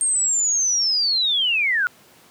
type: linear sweep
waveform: sine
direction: down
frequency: 8640 to 1399 Hz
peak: -17 dBFS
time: 0.01-1.87 s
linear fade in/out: 0 ms
effects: pink hiss -51 dBFS RMS until 2.3 s + high-pass 150 Hz 12 dB/octave